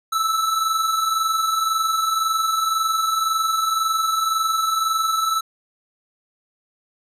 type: tone pair together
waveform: square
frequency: 1296.6 / 1318.5 Hz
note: E6 / E6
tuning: -29 / 0 cents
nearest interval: unison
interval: 29 cents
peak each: -27 / -20 dBFS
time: 0.12-5.41 s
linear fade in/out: 10 ms
effects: resampled to 32000 Hz